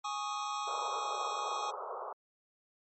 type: chord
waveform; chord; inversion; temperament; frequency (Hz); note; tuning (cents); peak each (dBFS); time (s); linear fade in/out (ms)
square; Ab suspended fourth; none; just; 830.6 / 1107.5 / 1245.9; Ab5 / Db6 / Eb6; 0 / -2 / +2; -40; 0.04-1.71; 10
type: band-pass noise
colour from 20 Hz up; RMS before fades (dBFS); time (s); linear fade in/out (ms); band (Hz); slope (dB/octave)
white; -41; 0.67-2.13; 5; 390 to 1300; 96
effects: MP3 32 kbps